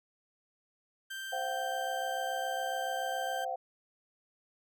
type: tone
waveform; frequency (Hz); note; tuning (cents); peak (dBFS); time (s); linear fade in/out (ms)
30% pulse; 1568; G6; 0; -36; 1.1-3.45; 10
type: chord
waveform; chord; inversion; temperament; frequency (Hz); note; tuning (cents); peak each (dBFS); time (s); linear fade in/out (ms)
sine; C suspended fourth; none; equal with one note detuned; 523.3 / 698.5 / 765.6; C5 / F5 / G5; 0 / 0 / -41; -39 / -37 / -36; 1.32-3.56; 10
effects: none